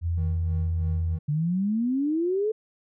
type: tone with pitch glide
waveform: sine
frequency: 84.8 to 84.12 Hz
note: E2 to E2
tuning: +50 to +36 cents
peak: -23 dBFS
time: 0.01-1.19 s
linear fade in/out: 50 ms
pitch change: -14 cents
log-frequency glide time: 0.41-0.87 s
type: tone with tremolo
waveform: triangle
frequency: 158.1 Hz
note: D#3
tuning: 28 cents sharp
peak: -28 dBFS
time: 0.17-1.19 s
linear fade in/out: 10 ms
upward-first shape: sine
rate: 3.1 Hz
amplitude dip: 70%
type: exponential sweep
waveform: sine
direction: up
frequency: 143.1 to 445.1 Hz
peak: -22 dBFS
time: 1.28-2.52 s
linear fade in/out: 10 ms
effects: none